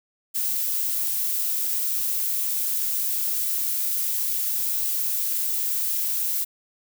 violet noise, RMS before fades -25 dBFS, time 0.34-6.45 s, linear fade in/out 20 ms, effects none

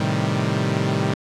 sawtooth chord, A half-diminished seventh, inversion none, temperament equal, 110 / 130.81 / 155.56 / 196 Hz, A2 / C3 / Eb3 / G3, 0 / 0 / 0 / 0 cents, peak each -21 dBFS, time 0-1.14 s, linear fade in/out 5 ms, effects low-pass 6000 Hz 12 dB/octave

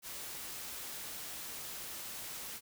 white noise, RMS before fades -44 dBFS, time 0.02-2.61 s, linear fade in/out 50 ms, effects none

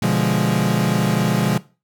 40% pulse chord, B diminished seventh, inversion none, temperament equal, 123.47 / 146.83 / 174.61 / 207.7 Hz, B2 / D3 / F3 / Ab3, 0 / 0 / 0 / 0 cents, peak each -22 / -22 / -20 / -20 dBFS, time 0.02-1.58 s, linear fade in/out 5 ms, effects noise-tail reverb RT60 0.3 s tail -18 dB re dry

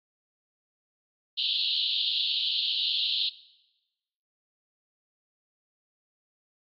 white band-pass noise, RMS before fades -28 dBFS, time 1.37-3.3 s, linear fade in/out 20 ms, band 2900 to 4300 Hz, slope 96 dB/octave, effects noise-tail reverb RT60 1.0 s tail -19 dB re dry + AAC 64 kbps

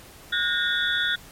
sine tone cluster, 1448 / 1600 / 1838 / 3442 / 3717 Hz, F#6 / G6 / A#6 / A7 / A#7, -38 / +35 / -25 / -39 / -6 cents, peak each -25 / -31 / -30 / -26 / -32 dBFS, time 0.32-1.16 s, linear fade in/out 10 ms, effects pink hiss -47 dBFS RMS until 1.31 s + MP3 64 kbps

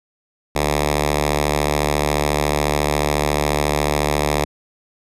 5% pulse tone with notch filter, 74.1 Hz, D2, 16 cents sharp, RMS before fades -19 dBFS, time 0.55-4.45 s, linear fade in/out 10 ms, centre 240 Hz, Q 1.8, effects resampled to 32000 Hz

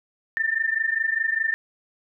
sine tone pair together, 1782.1 / 1807 Hz, A6 / A6, +22 / +46 cents, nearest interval unison, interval 24 cents, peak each -24 dBFS, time 0.37-1.54 s, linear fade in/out 0 ms, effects none

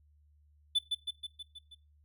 triangle tone with echo, 3498 Hz, A7, 11 cents flat, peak -23 dBFS, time 0.75-0.79 s, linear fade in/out 10 ms, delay 160 ms, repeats 6, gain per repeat -4 dB, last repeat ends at 1.75 s, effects noise-tail reverb RT60 0.3 s tail -20 dB re dry + added 74 Hz sine -62 dBFS peak until 2.04 s

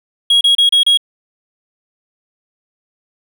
triangle tone bursts, 3300 Hz, G#7, 12 cents flat, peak -6 dBFS, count 5, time 0.3-0.974 s, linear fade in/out 5 ms, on 110 ms, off 31 ms, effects none

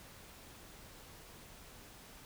silence, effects pink hiss -55 dBFS RMS until 2.25 s

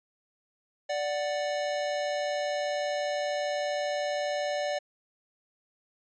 square tone pair together, 587 / 739.7 Hz, D5 / F#5, -1 / -1 cents, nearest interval major third, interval 400 cents, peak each -30 / -35 dBFS, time 0.89-4.79 s, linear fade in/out 10 ms, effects resampled to 16000 Hz

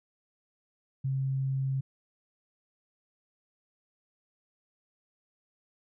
sine tone, 134.2 Hz, C3, 44 cents sharp, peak -27 dBFS, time 1.04-1.81 s, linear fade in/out 10 ms, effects none

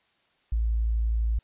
sine tone, 56 Hz, A1, 31 cents sharp, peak -22 dBFS, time 0.52-1.39 s, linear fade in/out 5 ms, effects white hiss -67 dBFS RMS until 1.43 s + resampled to 8000 Hz

